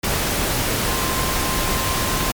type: tone in noise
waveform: sine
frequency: 1047 Hz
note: C6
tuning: 1 cent sharp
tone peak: -28 dBFS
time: 0.87-2.31 s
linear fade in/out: 10 ms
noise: pink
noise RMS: -21 dBFS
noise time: 0.03-2.32 s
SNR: -10 dB
effects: MP3 96 kbps